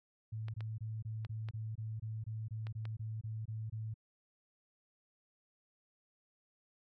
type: tone bursts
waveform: sine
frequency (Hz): 110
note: A2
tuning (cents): 0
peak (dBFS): -38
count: 15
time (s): 0.32-3.942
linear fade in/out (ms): 10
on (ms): 220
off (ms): 23
type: clicks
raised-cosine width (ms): 0.3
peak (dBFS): -33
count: 6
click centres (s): 0.484 / 0.607 / 1.249 / 1.487 / 2.669 / 2.854
effects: none